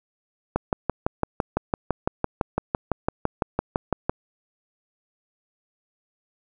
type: click train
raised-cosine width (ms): 1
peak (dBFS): -7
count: 22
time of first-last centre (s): 0.56-4.095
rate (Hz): 5.94
effects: none